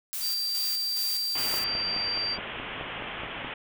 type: noise with tremolo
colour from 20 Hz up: blue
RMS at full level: -33 dBFS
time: 0.13-1.64 s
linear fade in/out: 0 ms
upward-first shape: square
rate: 2.4 Hz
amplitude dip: 45%
type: tone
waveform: sine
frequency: 4699 Hz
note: D8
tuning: in tune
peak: -27 dBFS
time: 0.2-2.38 s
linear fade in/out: 50 ms
type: low-pass noise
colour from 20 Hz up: white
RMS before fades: -37 dBFS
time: 1.35-3.54 s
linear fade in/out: 5 ms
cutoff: 3300 Hz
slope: 96 dB/octave
type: click train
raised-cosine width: 1 ms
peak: -22 dBFS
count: 10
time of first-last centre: 1.54-3.447 s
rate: 4.72 Hz
effects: none